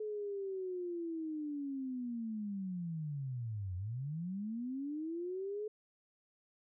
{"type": "linear two-way sweep", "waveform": "sine", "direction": "down then up", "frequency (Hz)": [431, 87.7, 431], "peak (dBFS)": -37, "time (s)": [0, 5.68], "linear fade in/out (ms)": 5, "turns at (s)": 3.76, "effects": []}